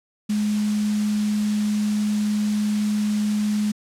sine tone in noise, 210 Hz, G#3, 19 cents sharp, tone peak -19 dBFS, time 0.29-3.72 s, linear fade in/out 10 ms, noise white, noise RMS -35 dBFS, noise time 0.29-3.72 s, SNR +13 dB, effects low-pass 8000 Hz 12 dB/octave

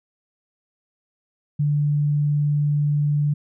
sine tone, 146.83 Hz, D3, in tune, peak -17 dBFS, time 1.59-3.34 s, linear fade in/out 10 ms, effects none

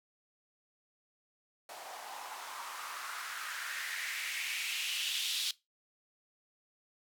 blue noise with band-pass filter sweep, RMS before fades -39 dBFS, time 1.69-5.51 s, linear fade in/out 2 ms, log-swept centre 680 to 3600 Hz, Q 3.2, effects noise-tail reverb RT60 0.2 s tail -19 dB re dry

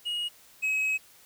triangle tone pair in turn, 2883 / 2554 Hz, F#7 / D#7, -46 / +45 cents, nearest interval major second, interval 209 cents, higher first, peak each -27 / -23 dBFS, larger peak second, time 0.05-0.29 / 0.62-0.98 s, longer second, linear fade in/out 20 ms, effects white hiss -56 dBFS RMS until 1.25 s

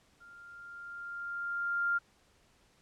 sine tone with level ramp, 1396.9 Hz, F6, in tune, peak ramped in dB -52 to -26 dBFS, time 0.2-1.99 s, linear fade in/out 20 ms, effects pink hiss -67 dBFS RMS until 2.81 s + low-pass 9000 Hz 12 dB/octave

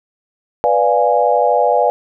sine chord, B diminished seventh, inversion none, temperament equal, 493.9 / 587.3 / 698.5 / 830.6 Hz, B4 / D5 / F5 / Ab5, 0 / 0 / 0 / 0 cents, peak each -16 dBFS, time 0.64-1.9 s, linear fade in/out 0 ms, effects none

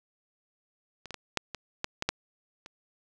clicks, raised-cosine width 0.2 ms, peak -25 / -22 / -21 / -9 / -19 / -12 / -13 / -8 / -27 dBFS, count 9, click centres 1.057 / 1.107 / 1.143 / 1.373 / 1.547 / 1.844 / 2.024 / 2.09 / 2.661 s, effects none

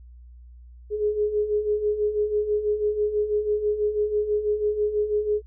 sine beating tone pair, 415.3 / 421.4 Hz, G#4 / G#4, 0 / +25 cents, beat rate 6.1 Hz, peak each -28 / -22 dBFS, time 0.9-5.42 s, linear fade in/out 50 ms, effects added 60 Hz sine -43 dBFS peak until 5.46 s

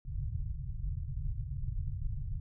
pink low-pass noise, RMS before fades -36 dBFS, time 0.05-2.4 s, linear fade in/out 2 ms, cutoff 150 Hz, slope 96 dB/octave, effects none

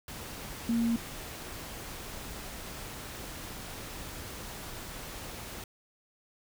sine tone in noise, 231.9 Hz, A#3, 9 cents flat, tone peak -25 dBFS, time 0.69-0.96 s, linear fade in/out 2 ms, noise pink, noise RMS -42 dBFS, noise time 0.08-5.64 s, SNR +14 dB, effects none

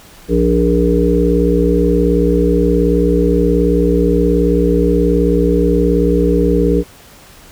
harmonic tone with a mistuned harmonic, 58.7 Hz, A#1, 13 cents sharp, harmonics 1 / 3 / 5 / 7 / 8, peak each -16 / -16 / -16 / -16 / -16 dBFS, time 0.28-6.84 s, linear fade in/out 50 ms, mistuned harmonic 1, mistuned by +46 cents, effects pink hiss -41 dBFS RMS until 7.51 s

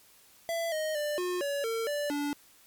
square tone with pitch steps, 669 / 623 / 593 / 359.5 / 567 / 453.9 / 584 / 289.2 Hz, E5 / D#5 / D5 / F#4 / C#5 / A#4 / D5 / D4, +25 / +2 / +17 / -50 / +39 / -46 / -10 / -27 cents, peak -30 dBFS, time 0.49-2.33 s, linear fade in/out 0 ms, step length 230 ms, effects white hiss -59 dBFS RMS until 2.66 s + MP3 96 kbps

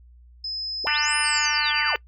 sine tone, 5100 Hz, D#8, 42 cents sharp, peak -27 dBFS, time 0.44-1.46 s, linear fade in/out 5 ms
sine linear two-way sweep, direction up then down, 249.3 to 9670 to 364.3 Hz, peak -28 dBFS, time 0.84-1.96 s, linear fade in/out 5 ms, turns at 1.17 s
harmonic tone, 298 Hz, D4, 25 cents sharp, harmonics 3 / 4 / 5 / 6 / 7 / 8 / 9 / 10, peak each -30 / -31 / -28 / -28 / -31 / -32 / -30 / -31 dBFS, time 0.87-1.96 s, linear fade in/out 0 ms
sine tone with tremolo, 4681 Hz, D8, 7 cents flat, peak -25 dBFS, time 1.23-1.97 s, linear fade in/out 50 ms, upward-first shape sine, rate 9.5 Hz, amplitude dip 80%
effects noise-tail reverb RT60 0.1 s tail -23 dB re dry + added 60 Hz sine -47 dBFS peak until 2.07 s

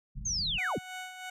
pink low-pass noise, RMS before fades -40 dBFS, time 0.15-0.59 s, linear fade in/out 20 ms, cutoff 200 Hz, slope 48 dB/octave
sine linear sweep, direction down, 6580 to 41.21 Hz, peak -29 dBFS, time 0.25-0.79 s, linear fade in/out 10 ms
15% pulse tone with tremolo, 740 Hz, F#5, in tune, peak -31 dBFS, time 0.58-1.3 s, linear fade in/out 5 ms, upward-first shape sine, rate 3.1 Hz, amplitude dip 55%
effects low-pass 11000 Hz 12 dB/octave

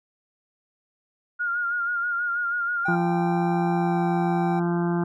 sine tone with vibrato, 1416 Hz, F6, 23 cents sharp, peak -23 dBFS, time 1.39-2.96 s, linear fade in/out 20 ms, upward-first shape sine, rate 6.2 Hz, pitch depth 41 cents each way
triangle tone with pitch glide, 786 to 776.1 Hz, G5 to G5, +4 to -18 cents, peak -25 dBFS, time 2.85-4.6 s, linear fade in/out 10 ms, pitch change -22 cents, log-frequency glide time 3.74-4.01 s
harmonic tone, 172.7 Hz, F3, 19 cents flat, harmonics 1 / 2 / 4 / 5 / 6 / 7 / 8 / 9, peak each -23 / -26 / -35 / -35 / -39 / -40 / -42 / -40 dBFS, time 2.88-5.04 s, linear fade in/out 5 ms
effects none

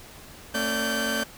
sawtooth tone cluster, 225.2 / 272.2 / 583 / 1549 Hz, A3 / C#4 / D5 / G6, +40 / -31 / -13 / -21 cents, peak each -26 / -31 / -28 / -24 dBFS, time 0.54-1.24 s, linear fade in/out 10 ms, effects pink hiss -46 dBFS RMS until 1.37 s

